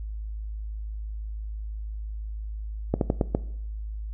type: slowing click train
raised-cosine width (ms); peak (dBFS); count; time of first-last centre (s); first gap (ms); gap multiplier
2; -8; 5; 2.94-3.349; 72; 1.24
effects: noise-tail reverb RT60 0.7 s tail -18 dB re dry + added 53 Hz sine -31 dBFS peak until 4.13 s